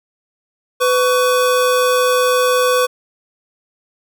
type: tone pair together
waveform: square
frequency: 501 / 1126.5 Hz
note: B4 / C#6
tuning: +25 / +28 cents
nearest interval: octave + major second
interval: 1403 cents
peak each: -14 / -18 dBFS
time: 0.8-2.87 s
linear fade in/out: 20 ms
effects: none